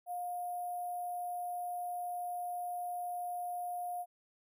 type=tone with sample-and-hold; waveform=sine; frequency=711 Hz; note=F5; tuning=31 cents sharp; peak=-36 dBFS; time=0.06-4.06 s; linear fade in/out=50 ms; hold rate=11025 Hz; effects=none